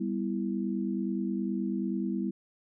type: chord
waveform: sine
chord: E minor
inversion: first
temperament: just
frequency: 197.78 / 247.2 / 329.6 Hz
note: G3 / B3 / E4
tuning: +16 / +2 / 0 cents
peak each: -31 / -34 / -34 dBFS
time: 0-2.31 s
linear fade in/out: 10 ms
effects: none